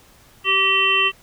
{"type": "harmonic tone", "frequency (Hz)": 386.6, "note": "G4", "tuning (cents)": -24, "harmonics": [1, 3, 5, 7, 8], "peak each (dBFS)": [-27, -22, -25, -17, -21], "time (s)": [0.44, 1.12], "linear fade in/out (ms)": 50, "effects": ["pink hiss -51 dBFS RMS until 1.22 s"]}